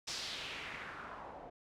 white noise with low-pass filter sweep, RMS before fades -45 dBFS, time 0.07-1.5 s, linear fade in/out 10 ms, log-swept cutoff 5700 to 660 Hz, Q 2.2, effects none

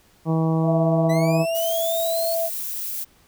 harmonic tone, 161.3 Hz, E3, 37 cents flat, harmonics 1 / 2 / 3 / 4 / 5 / 6 / 7, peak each -19 / -25 / -29 / -31 / -33 / -35 / -36 dBFS, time 0.25-1.46 s, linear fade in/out 50 ms
sine tone, 662 Hz, E5, 7 cents sharp, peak -21 dBFS, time 0.63-2.5 s, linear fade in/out 50 ms
sawtooth linear sweep, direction up, 1947 to 4435 Hz, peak -29 dBFS, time 1.09-2.35 s, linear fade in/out 10 ms
violet noise, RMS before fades -29 dBFS, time 1.54-3.05 s, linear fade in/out 20 ms
effects pink hiss -57 dBFS RMS until 3.27 s

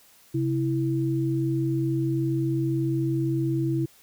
sine tone pair together, 133.8 / 328.7 Hz, C3 / E4, +39 / -5 cents, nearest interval octave + major third, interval 1556 cents, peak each -25 dBFS, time 0.34-3.86 s, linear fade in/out 10 ms, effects white hiss -56 dBFS RMS until 4.02 s

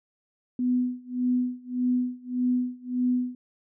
sine tone with tremolo, 249.1 Hz, B3, 15 cents sharp, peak -20 dBFS, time 0.59-3.35 s, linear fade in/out 2 ms, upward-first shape sine, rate 1.7 Hz, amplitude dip 95%, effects none

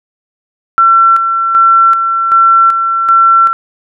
sine tone with tremolo, 1350 Hz, E6, 41 cents sharp, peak -3 dBFS, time 0.78-3.53 s, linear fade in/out 0 ms, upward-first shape square, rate 1.3 Hz, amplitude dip 50%, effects none

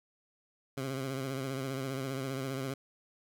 15% pulse tone with vibrato, 133.7 Hz, C3, 38 cents sharp, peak -28 dBFS, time 0.77-2.74 s, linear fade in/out 5 ms, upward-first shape sine, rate 15 Hz, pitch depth 55 cents each way, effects none

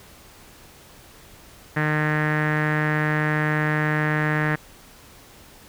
sawtooth tone with low-pass filter, 152.6 Hz, D#3, 33 cents flat, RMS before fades -22 dBFS, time 1.76-4.56 s, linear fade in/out 10 ms, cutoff 1800 Hz, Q 6, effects pink hiss -48 dBFS RMS until 5.68 s

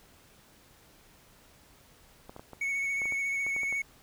clicks, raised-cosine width 1 ms, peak -30 dBFS, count 11, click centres 2.295 / 2.364 / 2.395 / 2.533 / 3.018 / 3.056 / 3.123 / 3.466 / 3.564 / 3.633 / 3.726 s
triangle tone with vibrato, 2217 Hz, C#7, in tune, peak -27 dBFS, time 2.61-3.82 s, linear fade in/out 5 ms, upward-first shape sine, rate 14 Hz, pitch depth 18 cents each way
effects pink hiss -59 dBFS RMS until 4.02 s

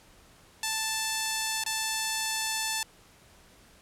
5% pulse tone with dropouts, 881 Hz, A5, 2 cents sharp, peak -16 dBFS, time 0.63-2.83 s, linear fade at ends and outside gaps 2 ms, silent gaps 1.638-1.662 s, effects pink hiss -57 dBFS RMS until 3.81 s + low-pass 12000 Hz 12 dB/octave

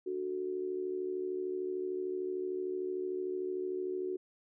sine tone with amplitude modulation, 369.7 Hz, F#4, 1 cent flat, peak -30 dBFS, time 0.06-4.17 s, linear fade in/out 10 ms, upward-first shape sine, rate 73.3 Hz, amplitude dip 70%, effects none

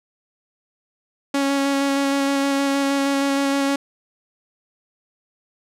sawtooth tone with vibrato, 277.2 Hz, C#4, in tune, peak -14 dBFS, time 1.34-3.76 s, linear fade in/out 5 ms, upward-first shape square, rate 6.4 Hz, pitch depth 10 cents each way, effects low-pass 10000 Hz 12 dB/octave

